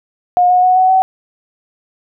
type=tone with pitch steps; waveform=sine; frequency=717 / 726.6 / 736.3 / 746.2 / 756.1 Hz; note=F5 / F#5 / F#5 / F#5 / F#5; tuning=+45 / -32 / -9 / +14 / +37 cents; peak=-7 dBFS; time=0.37-1.02 s; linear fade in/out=0 ms; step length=130 ms; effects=none